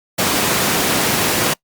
pink high-pass noise, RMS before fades -17 dBFS, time 0.18-1.54 s, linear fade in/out 10 ms, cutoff 170 Hz, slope 12 dB/octave, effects noise-tail reverb RT60 0.1 s tail -24 dB re dry + Opus 48 kbps

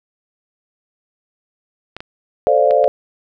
clicks, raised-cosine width 0.3 ms, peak -14 dBFS, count 4, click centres 1.966 / 2.005 / 2.709 / 2.842 s
sine chord, D minor seventh, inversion second, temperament equal, 440 / 523.3 / 587.3 / 698.5 Hz, A4 / C5 / D5 / F5, 0 / 0 / 0 / 0 cents, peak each -18 / -15 / -14 / -17 dBFS, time 2.47-2.88 s, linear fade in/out 0 ms
effects none

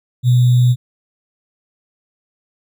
sine tone with sample-and-hold, 123.47 Hz, B2, in tune, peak -8 dBFS, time 0.23-0.76 s, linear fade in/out 50 ms, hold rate 3675 Hz, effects none

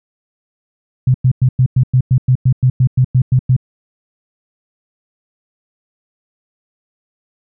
sine tone bursts, 127.8 Hz, C3, 40 cents flat, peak -7 dBFS, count 15, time 1.07-3.565 s, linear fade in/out 5 ms, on 73 ms, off 100 ms, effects none

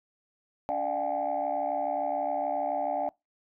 sine tone cluster, 286.6 / 597 / 701 / 768 / 840 Hz, D4 / D5 / F5 / G5 / G#5, -42 / +28 / +6 / -36 / +19 cents, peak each -38 / -32 / -32 / -31 / -35 dBFS, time 0.69-3.09 s, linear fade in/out 0 ms, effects noise-tail reverb RT60 0.2 s tail -24 dB re dry + tanh soft clip ceiling -19 dBFS

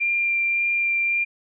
sine tone with vibrato, 2382 Hz, D7, 24 cents sharp, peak -19 dBFS, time 0-1.25 s, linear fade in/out 20 ms, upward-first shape sine, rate 1.8 Hz, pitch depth 8 cents each way, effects none

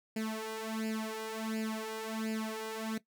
sawtooth tone with flanger, 220.2 Hz, A3, 2 cents sharp, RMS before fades -37 dBFS, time 0.16-2.98 s, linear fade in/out 5 ms, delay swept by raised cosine 0.41 to 2.51 ms, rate 1.4 Hz, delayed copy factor +0.85, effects noise-tail reverb RT60 0.1 s tail -17 dB re dry

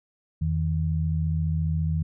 sine tone pair together, 84 / 158.57 Hz, E2 / D#3, +33 / +33 cents, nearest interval major seventh, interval 1100 cents, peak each -25 dBFS, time 0.41-2.03 s, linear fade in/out 10 ms, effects none

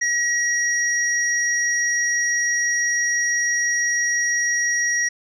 sine tone pair together, 1908 / 5718 Hz, A#6 / F8, +40 / +40 cents, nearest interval octave + perfect fifth, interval 1900 cents, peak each -19 / -22 dBFS, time 0.01-5.09 s, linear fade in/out 10 ms, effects tanh soft clip ceiling -10 dBFS

